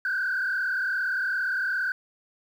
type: tone with frequency modulation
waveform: sine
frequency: 1532 Hz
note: G6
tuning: 40 cents flat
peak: -23 dBFS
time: 0.05-1.92 s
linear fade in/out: 2 ms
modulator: 37.4 Hz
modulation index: 1.8
effects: tanh soft clip ceiling -21 dBFS + 9-bit